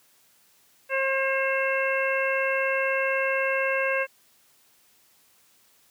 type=harmonic tone; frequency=536 Hz; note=C5; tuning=42 cents sharp; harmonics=1 / 2 / 3 / 4 / 5; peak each=-26 / -32 / -28 / -31 / -30 dBFS; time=0.89-4.07 s; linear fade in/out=50 ms; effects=white hiss -61 dBFS RMS until 5.9 s + high-pass 80 Hz 12 dB/octave